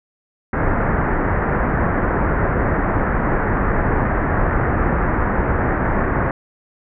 pink low-pass noise, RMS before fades -18 dBFS, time 0.53-6.31 s, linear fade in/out 2 ms, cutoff 1900 Hz, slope 48 dB/octave, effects none

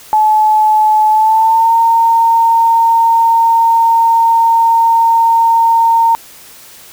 sine tone with pitch glide, 860 to 916.4 Hz, A5 to A#5, -40 to -30 cents, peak -6 dBFS, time 0.13-6.15 s, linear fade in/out 0 ms, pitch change +110 cents, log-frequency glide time 1.1-1.72 s, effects white hiss -37 dBFS RMS until 6.92 s

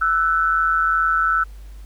sine tone pair together, 1327 / 1489.5 Hz, E6 / F#6, +11 / +11 cents, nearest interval major second, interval 200 cents, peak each -17 / -20 dBFS, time 0.01-1.44 s, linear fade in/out 10 ms, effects added 50 Hz sine -35 dBFS peak until 1.85 s + pink hiss -54 dBFS RMS until 1.85 s

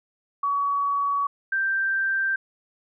sine tone pair in turn, 1130 / 1570.3 Hz, C#6 / G6, +33 / +3 cents, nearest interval tritone, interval 570 cents, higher second, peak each -21 dBFS, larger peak neither, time 0.43-1.27 / 1.52-2.36 s, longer neither, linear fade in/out 5 ms, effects none

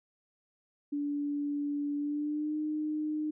sine tone with pitch glide, 289.2 to 305.2 Hz, D4 to D#4, -27 to -33 cents, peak -30 dBFS, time 0.92-3.31 s, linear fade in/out 10 ms, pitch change +94 cents, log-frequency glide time 1.96-2.57 s, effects none

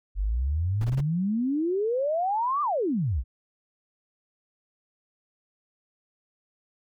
sine exponential two-way sweep, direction up then down, 45 to 1214 to 52.6 Hz, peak -23 dBFS, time 0.15-3.24 s, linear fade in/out 50 ms, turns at 2.62 s
brown noise bursts, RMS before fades -32 dBFS, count 4, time 0.81-1.006 s, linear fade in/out 2 ms, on 34 ms, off 20 ms
effects none

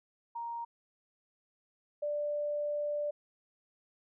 sine tone pair in turn, 935 / 589 Hz, A#5 / D5, +5 / +5 cents, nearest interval minor sixth, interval 800 cents, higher first, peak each -36 / -31 dBFS, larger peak second, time 0.35-0.65 / 2.02-3.11 s, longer second, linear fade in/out 10 ms, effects none

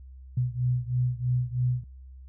sine beating tone pair, 123.47 / 126.57 Hz, B2 / B2, 0 / +43 cents, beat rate 3.1 Hz, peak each -26 / -28 dBFS, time 0.37-1.84 s, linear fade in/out 5 ms, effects added 65 Hz sine -43 dBFS peak until 2.28 s

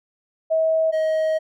sine / triangle tone pair in turn, 642 / 631.7 Hz, E5 / D#5, -46 / +26 cents, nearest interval unison, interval 28 cents, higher first, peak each -16 dBFS, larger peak neither, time 0.5-0.92 / 0.92-1.39 s, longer second, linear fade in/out 20 ms, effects none

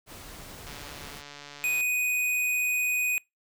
pink noise, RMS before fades -44 dBFS, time 0.06-1.23 s, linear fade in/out 50 ms
click train, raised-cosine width 0.2 ms, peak -26 dBFS, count 165, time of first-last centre 0.67-1.809 s, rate 144 Hz
square tone, 2489 Hz, D#7, in tune, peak -25 dBFS, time 1.64-3.18 s, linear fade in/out 0 ms
effects noise-tail reverb RT60 0.2 s tail -25 dB re dry

